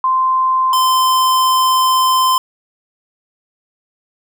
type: tone pair in turn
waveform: sine / square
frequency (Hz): 1040 / 1034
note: C6 / C6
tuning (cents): -11 / -21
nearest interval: unison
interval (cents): 10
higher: first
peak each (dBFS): -11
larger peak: neither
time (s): 0.04-0.73 / 0.73-2.38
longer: second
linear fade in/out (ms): 2
effects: none